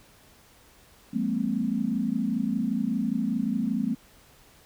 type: tone cluster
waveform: sine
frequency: 175.6 / 204.7 / 229.8 / 261.9 Hz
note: F3 / G#3 / A#3 / C4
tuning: +10 / -25 / -25 / +2 cents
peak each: -34 / -29 / -28 / -30 dBFS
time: 1.13-3.95 s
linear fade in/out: 10 ms
effects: pink hiss -56 dBFS RMS until 4.65 s